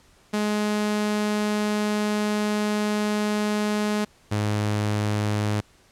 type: tone pair in turn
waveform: sawtooth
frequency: 210 / 105 Hz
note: G#3 / G#2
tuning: +19 / +19 cents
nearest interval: octave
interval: 1200 cents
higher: first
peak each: -18 dBFS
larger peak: neither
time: 0.33-4.05 / 4.31-5.61 s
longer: first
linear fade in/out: 10 ms
effects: pink hiss -57 dBFS RMS until 5.91 s + low-pass 10000 Hz 12 dB/octave